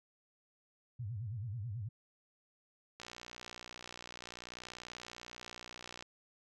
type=tone with vibrato; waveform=sine; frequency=110 Hz; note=A2; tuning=in tune; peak=-38 dBFS; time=0.99-1.89 s; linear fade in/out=10 ms; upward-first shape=sine; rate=9.2 Hz; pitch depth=230 cents each way
type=click train; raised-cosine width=0.2 ms; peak=-29 dBFS; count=184; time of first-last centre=3-6.025 s; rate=60.5 Hz
effects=none